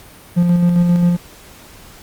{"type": "tone with tremolo", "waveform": "triangle", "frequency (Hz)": 174.61, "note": "F3", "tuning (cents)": 0, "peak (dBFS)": -7, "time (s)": [0.36, 1.17], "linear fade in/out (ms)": 20, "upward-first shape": "square", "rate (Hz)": 7.5, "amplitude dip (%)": 30, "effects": ["pink hiss -41 dBFS RMS until 2.02 s", "Opus 48 kbps"]}